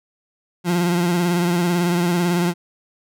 30% pulse tone with vibrato, 174.61 Hz, F3, in tune, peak -14 dBFS, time 0.64-2.54 s, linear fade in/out 50 ms, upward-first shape triangle, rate 18 Hz, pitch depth 57 cents each way, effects none

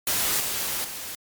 white noise with level steps, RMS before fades -24 / -28 / -35 dBFS, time 0.07-1.15 s, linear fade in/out 2 ms, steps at 0.4 / 0.84 s, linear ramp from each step 5 ms, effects MP3 96 kbps

